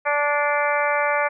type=harmonic tone with a mistuned harmonic; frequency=291.2 Hz; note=D4; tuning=15 cents flat; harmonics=2 / 3 / 4 / 5 / 6 / 7 / 8; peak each=-23 / -25 / -26 / -27 / -28 / -28 / -29 dBFS; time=0.05-1.29 s; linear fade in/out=20 ms; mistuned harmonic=7; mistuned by=+31 cents; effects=none